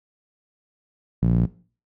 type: tone with band-pass filter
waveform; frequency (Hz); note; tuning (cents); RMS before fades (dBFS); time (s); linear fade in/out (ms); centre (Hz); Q
sawtooth; 58.27; A#1; 0; -19; 1.22-1.46; 10; 160; 2.8
effects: noise-tail reverb RT60 0.4 s tail -18 dB re dry